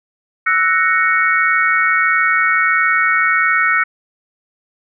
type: chord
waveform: sine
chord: F# dominant seventh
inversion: third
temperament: equal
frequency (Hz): 1318.5 / 1480 / 1864.7 / 2217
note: E6 / F#6 / A#6 / C#7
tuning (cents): 0 / 0 / 0 / 0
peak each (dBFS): -17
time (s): 0.46-3.84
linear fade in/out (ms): 10
effects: none